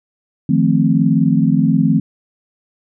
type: chord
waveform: sine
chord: F dominant seventh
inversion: third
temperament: equal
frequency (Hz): 155.56 / 174.61 / 220 / 261.6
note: Eb3 / F3 / A3 / C4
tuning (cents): 0 / 0 / 0 / 0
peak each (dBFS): -16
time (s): 0.49-2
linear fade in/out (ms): 5
effects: none